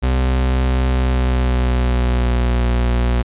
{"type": "tone with pitch glide", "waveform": "40% pulse", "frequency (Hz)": [64.2, 60.25], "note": ["C2", "B1"], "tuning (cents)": [-32, -42], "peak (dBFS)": -13, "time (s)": [0.02, 3.23], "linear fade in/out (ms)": 20, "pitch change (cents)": -110, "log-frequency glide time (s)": [0.89, 2.66], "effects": ["resampled to 8000 Hz"]}